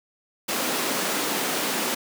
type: high-pass noise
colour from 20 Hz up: pink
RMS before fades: -26 dBFS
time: 0.48-1.95 s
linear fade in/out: 10 ms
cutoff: 220 Hz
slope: 24 dB/octave
effects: none